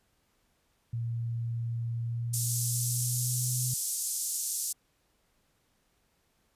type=tone with pitch glide; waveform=sine; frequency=116.54 to 125.63 Hz; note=A#2 to B2; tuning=0 to +30 cents; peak=-30 dBFS; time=0.93-3.74 s; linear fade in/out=5 ms; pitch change=+130 cents; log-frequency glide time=2.03-3.62 s
type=band-pass noise; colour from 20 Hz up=pink; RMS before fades=-33 dBFS; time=2.33-4.73 s; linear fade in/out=10 ms; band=6500 to 12000 Hz; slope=24 dB/octave
effects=pink hiss -72 dBFS RMS until 6.55 s + resampled to 32000 Hz